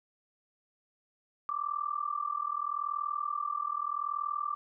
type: tone with amplitude modulation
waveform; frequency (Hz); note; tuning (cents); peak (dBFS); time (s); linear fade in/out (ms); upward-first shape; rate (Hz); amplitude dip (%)
sine; 1174.7; D6; 0; -27; 1.49-4.55; 0; sine; 40.8; 90
effects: none